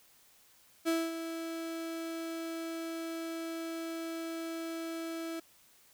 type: tone with ADSR envelope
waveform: 35% pulse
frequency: 328.7 Hz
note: E4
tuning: 5 cents flat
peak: -25 dBFS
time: 0.85-5.4 s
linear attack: 32 ms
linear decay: 230 ms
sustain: -10 dB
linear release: 7 ms
effects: white hiss -63 dBFS RMS until 5.93 s